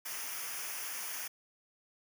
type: noise with comb filter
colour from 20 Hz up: white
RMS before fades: -40 dBFS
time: 0.05-1.28 s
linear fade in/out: 10 ms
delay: 0.25 ms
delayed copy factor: -0.75
effects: none